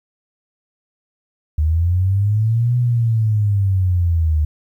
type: linear two-way sweep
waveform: sine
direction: up then down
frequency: 74.8 to 123.47 to 74.8 Hz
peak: -13 dBFS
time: 1.58-4.45 s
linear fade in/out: 5 ms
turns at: 2.77 s
effects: 9-bit